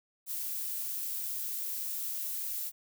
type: noise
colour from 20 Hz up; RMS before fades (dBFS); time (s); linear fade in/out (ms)
violet; -36; 0.26-2.72; 50
effects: none